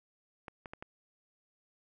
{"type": "clicks", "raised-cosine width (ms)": 0.5, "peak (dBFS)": -28, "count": 4, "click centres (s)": [0.482, 0.658, 0.735, 0.825], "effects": []}